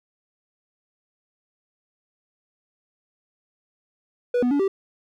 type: tone with pitch steps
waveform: triangle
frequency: 488.8 / 246.3 / 285.5 / 389.3 Hz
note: B4 / B3 / D4 / G4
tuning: -18 / -5 / -49 / -12 cents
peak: -16 dBFS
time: 4.34-4.68 s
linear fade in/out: 5 ms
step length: 85 ms
effects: none

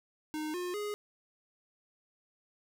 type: tone with pitch steps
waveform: square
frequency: 307.7 / 357.6 / 415.5 Hz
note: D#4 / F4 / G#4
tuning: -19 / +41 / +1 cents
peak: -35 dBFS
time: 0.34-0.94 s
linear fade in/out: 0 ms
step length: 200 ms
effects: none

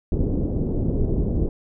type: low-pass noise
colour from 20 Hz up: pink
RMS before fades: -22 dBFS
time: 0.12-1.49 s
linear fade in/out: 2 ms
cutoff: 430 Hz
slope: 24 dB/octave
effects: none

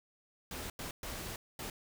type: noise bursts at uneven times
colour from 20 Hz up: pink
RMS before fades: -42 dBFS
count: 4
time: 0.51-0.7 / 0.79-0.91 / 1.03-1.36 / 1.59-1.7 s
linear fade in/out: 2 ms
effects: none

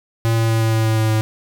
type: tone with pitch steps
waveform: square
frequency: 114 / 113.34 / 112.69 / 112.04 / 111.4 / 110.75 / 110.12 / 109.48 Hz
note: A#2 / A#2 / A2 / A2 / A2 / A2 / A2 / A2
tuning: -38 / -48 / +42 / +32 / +22 / +12 / +2 / -8 cents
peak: -15 dBFS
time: 0.25-1.21 s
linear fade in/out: 0 ms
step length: 120 ms
effects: none

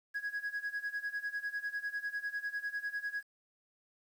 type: tone with tremolo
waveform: sine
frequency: 1661.2 Hz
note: G#6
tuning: in tune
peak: -30 dBFS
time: 0.14-3.23 s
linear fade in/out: 20 ms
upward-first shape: sine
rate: 10 Hz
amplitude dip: 90%
effects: tanh soft clip ceiling -32 dBFS + 10-bit

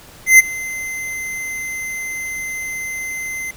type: tone with ADSR envelope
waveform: square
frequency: 2068 Hz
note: C7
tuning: 21 cents flat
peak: -3 dBFS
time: 0.26-3.51 s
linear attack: 130 ms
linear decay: 20 ms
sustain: -21 dB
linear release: 6 ms
effects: pink hiss -42 dBFS RMS until 3.56 s

